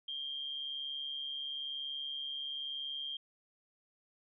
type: tone with amplitude modulation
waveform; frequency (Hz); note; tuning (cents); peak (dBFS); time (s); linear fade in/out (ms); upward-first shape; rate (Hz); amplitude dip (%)
sine; 3200; G7; +35; -35; 0.08-3.17; 5; sine; 141; 55
effects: none